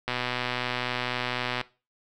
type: click train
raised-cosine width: 0.3 ms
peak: -12 dBFS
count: 191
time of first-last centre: 0.08-1.612 s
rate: 124 Hz
effects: noise-tail reverb RT60 0.3 s tail -18 dB re dry